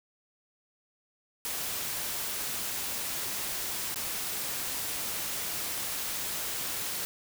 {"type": "noise with dropouts", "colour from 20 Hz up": "white", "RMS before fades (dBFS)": -34, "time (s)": [1.45, 7.05], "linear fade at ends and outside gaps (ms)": 0, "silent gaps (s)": [3.944, 3.959], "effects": []}